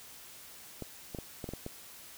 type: clicks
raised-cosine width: 2 ms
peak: -25 dBFS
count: 7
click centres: 0.823 / 1.148 / 1.187 / 1.442 / 1.49 / 1.536 / 1.664 s
effects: white hiss -51 dBFS RMS until 2.17 s